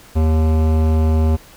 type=tone with hard clipping; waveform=sine; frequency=79 Hz; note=D#2; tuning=27 cents sharp; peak=-14 dBFS; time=0.15-1.37 s; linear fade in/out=20 ms; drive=17 dB; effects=pink hiss -44 dBFS RMS until 1.56 s